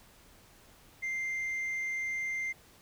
sine tone, 2093 Hz, C7, in tune, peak -29 dBFS, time 1.02-2.53 s, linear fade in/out 20 ms, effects tanh soft clip ceiling -31 dBFS + pink hiss -59 dBFS RMS until 2.81 s

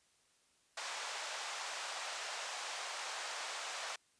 pink band-pass noise, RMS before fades -43 dBFS, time 0.77-3.96 s, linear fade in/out 5 ms, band 660 to 8000 Hz, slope 24 dB/octave, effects white hiss -72 dBFS RMS until 4.19 s + resampled to 22050 Hz

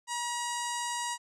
sawtooth tone with low-pass filter, 957 Hz, A#5, 45 cents sharp, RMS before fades -34 dBFS, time 0.07-1.18 s, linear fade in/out 50 ms, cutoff 8000 Hz, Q 3.4, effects none

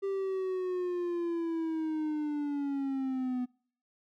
triangle linear sweep, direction down, 394.4 to 247.4 Hz, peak -28 dBFS, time 0.02-3.46 s, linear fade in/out 20 ms, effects noise-tail reverb RT60 0.5 s tail -24 dB re dry

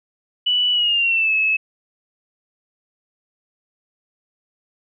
sine tone with pitch glide, 2960 to 2592 Hz, F#7 to E7, 0 to -30 cents, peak -15 dBFS, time 0.46-1.57 s, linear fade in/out 10 ms, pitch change -230 cents, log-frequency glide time 0.72-1.33 s, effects none

